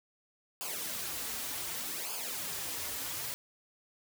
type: noise with flanger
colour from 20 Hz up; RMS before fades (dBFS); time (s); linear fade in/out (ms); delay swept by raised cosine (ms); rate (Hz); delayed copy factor
white; -38; 0.61-3.34; 0; 0.51 to 5.91; 0.66; -0.75
effects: none